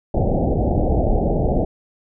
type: low-pass noise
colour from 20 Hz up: pink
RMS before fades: -18 dBFS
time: 0.14-1.65 s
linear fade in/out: 5 ms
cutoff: 790 Hz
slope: 96 dB/octave
effects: none